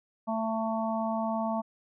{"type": "harmonic tone", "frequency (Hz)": 222.8, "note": "A3", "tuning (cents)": 22, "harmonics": [1, 3, 4, 5], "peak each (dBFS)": [-31, -32, -34, -38], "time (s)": [0.27, 1.62], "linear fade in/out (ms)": 20, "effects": []}